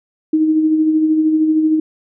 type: tone with tremolo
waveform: sine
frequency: 312.9 Hz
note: D#4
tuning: 10 cents sharp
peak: -9 dBFS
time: 0.33-1.8 s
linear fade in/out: 5 ms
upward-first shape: sine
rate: 13 Hz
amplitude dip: 40%
effects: none